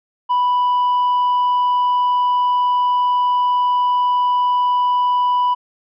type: tone with tanh clipping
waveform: sine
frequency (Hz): 987.8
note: B5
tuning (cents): 0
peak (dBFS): -14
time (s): 0.29-5.55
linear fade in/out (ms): 20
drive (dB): 2
effects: none